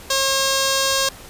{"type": "tone with notch filter", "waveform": "5% pulse", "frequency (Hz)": 540, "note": "C#5", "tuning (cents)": -45, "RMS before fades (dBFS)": -19, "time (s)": [0.1, 1.09], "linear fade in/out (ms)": 5, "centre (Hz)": 2300, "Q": 1.8, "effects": ["pink hiss -40 dBFS RMS until 1.29 s", "resampled to 32000 Hz"]}